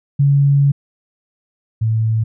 sine tone pair in turn, 140.8 / 111.14 Hz, C#3 / A2, +27 / +18 cents, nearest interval major third, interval 409 cents, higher first, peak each -9 / -13 dBFS, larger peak first, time 0.19-0.72 / 1.81-2.24 s, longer first, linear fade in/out 10 ms, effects none

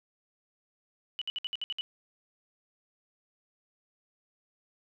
sine tone bursts, 2962 Hz, F#7, 1 cent sharp, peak -31 dBFS, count 8, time 1.19-1.81 s, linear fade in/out 0 ms, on 25 ms, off 60 ms, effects none

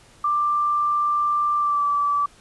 sine tone with pitch glide, 1182 to 1157 Hz, D6 to D6, +11 to -26 cents, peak -18 dBFS, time 0.24-2.26 s, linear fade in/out 5 ms, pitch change -37 cents, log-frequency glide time 1.57-1.85 s, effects pink hiss -52 dBFS RMS until 2.4 s + resampled to 24000 Hz

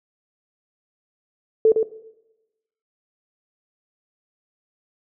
sine tone with echo, 441.9 Hz, A4, 7 cents sharp, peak -10 dBFS, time 1.65-1.72 s, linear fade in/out 2 ms, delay 110 ms, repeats 1, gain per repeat -5 dB, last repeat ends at 1.83 s, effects noise-tail reverb RT60 1.0 s tail -18 dB re dry

